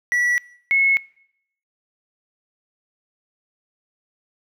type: tone pair in turn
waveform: triangle / sine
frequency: 1947 / 2185 Hz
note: B6 / C#7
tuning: -25 / -26 cents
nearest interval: major second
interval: 199 cents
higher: second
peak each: -15 / -14 dBFS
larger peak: second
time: 0.12-0.38 / 0.71-0.97 s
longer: neither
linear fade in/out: 0 ms
effects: noise-tail reverb RT60 0.7 s tail -22 dB re dry